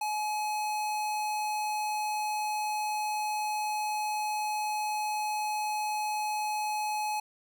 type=tone; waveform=square; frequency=848 Hz; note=G#5; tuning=36 cents sharp; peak=-30 dBFS; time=0.01-7.2 s; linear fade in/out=5 ms; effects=none